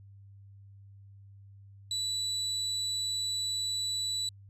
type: tone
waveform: 35% pulse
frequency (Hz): 3951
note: B7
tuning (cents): 0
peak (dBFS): -28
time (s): 1.91-4.29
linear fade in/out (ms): 2
effects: added 99 Hz sine -50 dBFS peak until 4.49 s + resampled to 32000 Hz